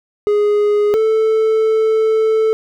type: tone pair in turn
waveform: triangle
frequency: 415.3 / 440 Hz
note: G#4 / A4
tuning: 0 / 0 cents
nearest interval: minor second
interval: 100 cents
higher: second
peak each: -9 dBFS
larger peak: neither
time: 0.27-0.94 / 0.94-2.53 s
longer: second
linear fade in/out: 0 ms
effects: none